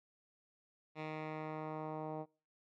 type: tone with low-pass filter sweep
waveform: 10% pulse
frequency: 155.56 Hz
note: D#3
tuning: in tune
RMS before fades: -43 dBFS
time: 0.95-2.26 s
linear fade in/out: 50 ms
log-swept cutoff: 2800 to 750 Hz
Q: 1.4
effects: noise-tail reverb RT60 0.4 s tail -26 dB re dry